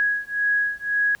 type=beating tone pair; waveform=sine; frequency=1662 / 1663.9 Hz; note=G#6 / G#6; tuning=+1 / +3 cents; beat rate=1.9 Hz; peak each=-23 dBFS; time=0-1.15 s; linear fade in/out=0 ms; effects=pink hiss -55 dBFS RMS until 1.2 s